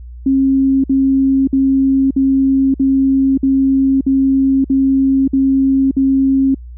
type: tone bursts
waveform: sine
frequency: 269.1 Hz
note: C4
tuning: 49 cents sharp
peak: -9 dBFS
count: 10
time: 0.26-6.546 s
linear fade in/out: 5 ms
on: 580 ms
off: 54 ms
effects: added 60 Hz sine -29 dBFS peak until 6.77 s